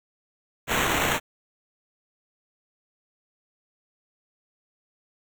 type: noise with sample-and-hold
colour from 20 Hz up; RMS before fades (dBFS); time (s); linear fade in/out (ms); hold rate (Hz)
white; -24; 0.67-1.2; 50; 4900
effects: none